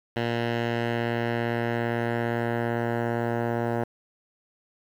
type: tone with low-pass filter sweep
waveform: 10% pulse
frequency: 117.6 Hz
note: A#2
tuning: 16 cents sharp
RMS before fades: -27 dBFS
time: 0.16-3.84 s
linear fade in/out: 5 ms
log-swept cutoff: 2900 to 1200 Hz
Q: 1.4
effects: 8-bit